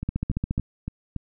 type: two click trains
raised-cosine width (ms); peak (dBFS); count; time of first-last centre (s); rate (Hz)
5; -17 / -13; 5 / 8; 0.03-1.163 / 0.09-0.58; 3.53 / 14.3
effects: none